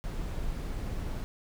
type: noise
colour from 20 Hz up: brown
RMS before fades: -34 dBFS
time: 0.04-1.24 s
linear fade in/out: 0 ms
effects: none